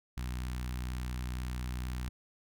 sawtooth tone with notch filter, 62.1 Hz, B1, 10 cents sharp, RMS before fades -37 dBFS, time 0.17-2.09 s, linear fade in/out 5 ms, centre 500 Hz, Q 0.56, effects none

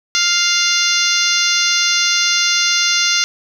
harmonic tone, 699 Hz, F5, 1 cent sharp, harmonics 2 / 3 / 4 / 5 / 6 / 7 / 8 / 9, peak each -21 / -21 / -21 / -21 / -21 / -21 / -21 / -21 dBFS, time 0.15-3.24 s, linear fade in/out 0 ms, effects 7-bit

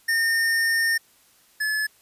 square tone pair in turn, 1823 / 1720.7 Hz, A#6 / A6, -39 / -39 cents, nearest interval minor second, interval 100 cents, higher first, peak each -20 / -23 dBFS, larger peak first, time 0.08-0.98 / 1.6-1.87 s, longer first, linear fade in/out 10 ms, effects white hiss -58 dBFS RMS until 2.01 s + resampled to 32000 Hz

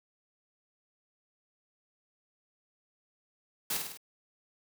white noise with echo, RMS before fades -32 dBFS, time 3.7-3.77 s, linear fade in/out 5 ms, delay 51 ms, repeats 4, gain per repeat -4 dB, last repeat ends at 3.974 s, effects none

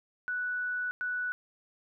sine tone bursts at uneven times, 1480 Hz, F#6, in tune, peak -30 dBFS, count 2, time 0.28-0.91 / 1.01-1.32 s, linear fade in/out 0 ms, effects none

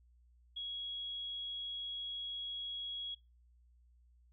sine tone, 3322 Hz, G#7, in tune, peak -39 dBFS, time 0.56-3.15 s, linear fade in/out 10 ms, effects noise-tail reverb RT60 0.3 s tail -25 dB re dry + added 60 Hz sine -63 dBFS peak until 4.32 s

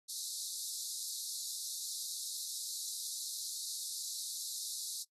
pink high-pass noise, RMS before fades -41 dBFS, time 0.08-5.04 s, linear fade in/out 20 ms, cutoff 3800 Hz, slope 96 dB/octave, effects noise-tail reverb RT60 0.1 s tail -18 dB re dry + AAC 32 kbps

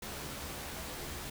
pink noise with comb filter, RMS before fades -42 dBFS, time 0.02-1.3 s, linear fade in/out 5 ms, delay 14 ms, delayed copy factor +0.55, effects none

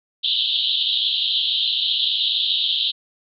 white band-pass noise, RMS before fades -21 dBFS, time 0.23-2.92 s, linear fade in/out 20 ms, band 3000 to 4000 Hz, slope 96 dB/octave, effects none

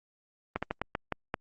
slowing click train, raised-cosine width 0.5 ms, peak -15 dBFS, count 7, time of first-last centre 0.56-1.341 s, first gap 66 ms, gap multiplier 1.27, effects Opus 24 kbps

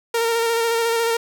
sawtooth tone with vibrato, 461 Hz, A#4, 19 cents flat, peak -14 dBFS, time 0.14-1.17 s, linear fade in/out 5 ms, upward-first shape square, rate 14 Hz, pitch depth 19 cents each way, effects none

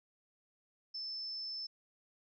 sine tone, 5274 Hz, E8, in tune, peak -39 dBFS, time 0.94-1.67 s, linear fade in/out 10 ms, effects none

